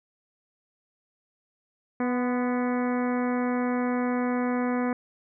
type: harmonic tone with a mistuned harmonic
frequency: 246.9 Hz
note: B3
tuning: in tune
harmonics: 1 / 2 / 3 / 4 / 5 / 6 / 7 / 8 / 9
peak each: -25 / -31 / -35 / -37 / -39 / -41 / -42 / -43 / -44 dBFS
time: 2-4.93 s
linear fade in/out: 2 ms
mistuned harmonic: 4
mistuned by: +37 cents
effects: none